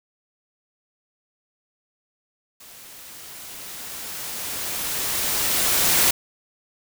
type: noise with level ramp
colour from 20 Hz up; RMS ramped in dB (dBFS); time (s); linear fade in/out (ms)
white; -45 to -17; 2.6-6.11; 5
effects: none